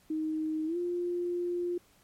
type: tone with pitch glide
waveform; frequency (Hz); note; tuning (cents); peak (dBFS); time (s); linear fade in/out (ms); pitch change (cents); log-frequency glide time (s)
sine; 313 to 351.3; D#4 to F4; +10 to +10; -29; 0.1-1.78; 5; +200; 0.66-0.77
effects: pink hiss -64 dBFS RMS until 2.03 s + MP3 64 kbps